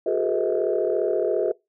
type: tone cluster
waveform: sine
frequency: 361.2 / 404.1 / 438.5 / 499.1 / 639 Hz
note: F#4 / G#4 / A4 / B4 / D#5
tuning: -42 / -47 / -6 / +18 / +46 cents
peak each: -26 dBFS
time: 0.06-1.52 s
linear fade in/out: 5 ms
effects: noise-tail reverb RT60 0.2 s tail -22 dB re dry + tanh soft clip ceiling -11 dBFS